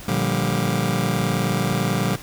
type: chord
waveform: sawtooth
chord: G minor seventh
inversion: first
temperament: just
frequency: 117.6 / 147 / 176.4 / 196 Hz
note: Bb2 / D3 / F3 / G3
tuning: +16 / +2 / +18 / 0 cents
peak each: -21 dBFS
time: 0.08-2.16 s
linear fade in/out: 5 ms
effects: pink hiss -39 dBFS RMS until 2.22 s